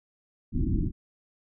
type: low-pass noise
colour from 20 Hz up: pink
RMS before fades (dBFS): -26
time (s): 0.52-0.92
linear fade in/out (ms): 50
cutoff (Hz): 340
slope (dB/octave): 96
effects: none